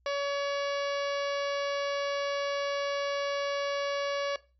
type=harmonic tone with a mistuned harmonic; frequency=565 Hz; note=C#5; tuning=33 cents sharp; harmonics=1 / 2 / 3 / 4 / 5 / 6 / 7 / 8 / 9 / 10; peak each=-30 / -36 / -40 / -42 / -44 / -46 / -47 / -48 / -49 / -50 dBFS; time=0.06-4.36 s; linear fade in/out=2 ms; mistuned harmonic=9; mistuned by=-28 cents; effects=noise-tail reverb RT60 0.3 s tail -18 dB re dry + added 62 Hz sine -65 dBFS peak until 4.59 s